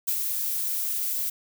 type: noise with ADSR envelope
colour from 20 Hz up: violet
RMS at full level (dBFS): -24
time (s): 0.07-1.3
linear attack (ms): 13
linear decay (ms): 72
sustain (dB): -4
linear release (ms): 8
effects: none